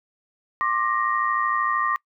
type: tone cluster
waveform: sine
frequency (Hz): 1066 / 1179 / 1871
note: C6 / D6 / A#6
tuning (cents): +32 / +6 / +6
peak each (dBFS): -25 / -23 / -27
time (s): 0.61-1.96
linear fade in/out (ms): 0
effects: noise-tail reverb RT60 0.1 s tail -23 dB re dry